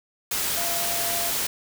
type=tone in noise; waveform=sine; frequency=686 Hz; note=F5; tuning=31 cents flat; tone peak=-32 dBFS; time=0.57-1.3 s; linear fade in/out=5 ms; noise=white; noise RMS=-26 dBFS; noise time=0.31-1.47 s; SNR=-9 dB; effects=none